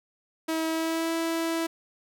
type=tone with pitch glide; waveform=sawtooth; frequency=321.8 to 329.3 Hz; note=E4 to E4; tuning=-42 to -2 cents; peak=-22 dBFS; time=0.48-1.67 s; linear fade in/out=10 ms; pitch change=+40 cents; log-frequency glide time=0.66-1.12 s; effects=none